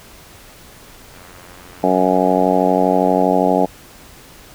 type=click train; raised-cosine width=0.5 ms; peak=-27 dBFS; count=187; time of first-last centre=1.14-3.216 s; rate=89.6 Hz
type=harmonic tone; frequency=92.5 Hz; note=F#2; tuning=in tune; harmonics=2 / 3 / 4 / 5 / 6 / 7 / 8 / 9; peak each=-21 / -19 / -23 / -20 / -21 / -19 / -21 / -20 dBFS; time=1.83-3.66 s; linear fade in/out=10 ms
effects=pink hiss -42 dBFS RMS until 4.54 s